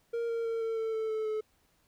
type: tone with pitch steps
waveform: triangle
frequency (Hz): 466.2 / 461.1 / 456.1 / 451.1 / 446.2 / 441.3 / 436.5 / 431.7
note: A#4 / A#4 / A#4 / A4 / A4 / A4 / A4 / A4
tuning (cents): 0 / -19 / -38 / +43 / +24 / +5 / -14 / -33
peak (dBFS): -28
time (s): 0.13-1.41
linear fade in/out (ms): 10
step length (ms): 160
effects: pink hiss -70 dBFS RMS until 1.87 s